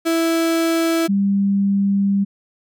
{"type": "tone pair in turn", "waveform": ["35% pulse", "sine"], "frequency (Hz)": [329.6, 198.41], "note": ["E4", "G3"], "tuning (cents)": [0, 21], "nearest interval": "major sixth", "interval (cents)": 879, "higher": "first", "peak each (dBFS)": -14, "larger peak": "neither", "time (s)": [[0.05, 1.08], [1.08, 2.25]], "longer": "second", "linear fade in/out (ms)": 20, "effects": []}